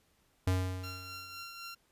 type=tone with exponential decay; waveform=square; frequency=92.5 Hz; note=F#2; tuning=in tune; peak=-26 dBFS; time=0.47-1.44 s; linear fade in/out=5 ms; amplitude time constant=210 ms
type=tone with tremolo; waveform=15% pulse; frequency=1374 Hz; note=F6; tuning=29 cents flat; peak=-35 dBFS; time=0.83-1.75 s; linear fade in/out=10 ms; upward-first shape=triangle; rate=3.9 Hz; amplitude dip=45%
effects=pink hiss -71 dBFS RMS until 1.91 s + resampled to 32000 Hz